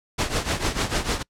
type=noise with tremolo; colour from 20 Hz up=pink; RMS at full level=-21 dBFS; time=0.18-1.23 s; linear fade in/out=10 ms; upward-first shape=triangle; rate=6.7 Hz; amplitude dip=85%; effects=noise-tail reverb RT60 0.1 s tail -26 dB re dry + low-pass 8000 Hz 12 dB/octave